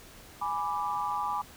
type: chord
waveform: sine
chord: G# diminished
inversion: none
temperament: equal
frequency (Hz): 830.6 / 987.8 / 1174.7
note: G#5 / B5 / D6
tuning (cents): 0 / 0 / 0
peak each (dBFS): -33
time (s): 0.41-1.42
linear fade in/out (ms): 10
effects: pink hiss -51 dBFS RMS until 1.56 s